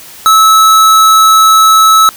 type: tone pair in turn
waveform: square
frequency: 1300 / 1300 Hz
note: E6 / E6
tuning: -24 / -24 cents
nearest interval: unison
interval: 0 cents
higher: neither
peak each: -3 dBFS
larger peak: neither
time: 0.26-0.89 / 0.89-2.09 s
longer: second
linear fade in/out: 0 ms
effects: white hiss -32 dBFS RMS until 2.16 s